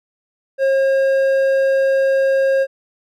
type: tone with hard clipping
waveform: sine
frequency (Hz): 539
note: C#5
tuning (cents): -49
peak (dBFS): -14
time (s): 0.58-2.67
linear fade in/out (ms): 50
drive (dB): 6
effects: none